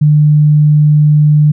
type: tone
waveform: sine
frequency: 150 Hz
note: D3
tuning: 37 cents sharp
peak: -4 dBFS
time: 0.01-1.52 s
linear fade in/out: 10 ms
effects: none